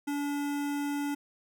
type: tone with notch filter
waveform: square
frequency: 287.5 Hz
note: D4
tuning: 37 cents flat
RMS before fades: -32 dBFS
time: 0.07-1.15 s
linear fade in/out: 10 ms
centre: 4300 Hz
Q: 1.9
effects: none